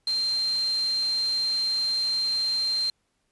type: tone in noise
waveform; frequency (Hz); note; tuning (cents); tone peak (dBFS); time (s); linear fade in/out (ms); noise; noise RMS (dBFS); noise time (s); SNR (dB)
sine; 4163; C8; -10; -23; 0.07-2.9; 2; white; -41; 0.07-2.9; +15
effects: pink hiss -73 dBFS RMS until 3.31 s + resampled to 24000 Hz